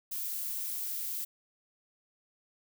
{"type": "noise", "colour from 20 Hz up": "violet", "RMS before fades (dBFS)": -36, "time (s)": [0.11, 1.25], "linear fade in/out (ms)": 10, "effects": []}